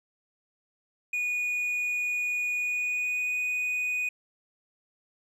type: tone with pitch glide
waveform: triangle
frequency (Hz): 2459 to 2482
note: D#7 to D#7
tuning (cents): -21 to -5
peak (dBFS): -25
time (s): 1.13-4.09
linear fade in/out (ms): 5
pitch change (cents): +16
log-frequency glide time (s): 2.56-3.38
effects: none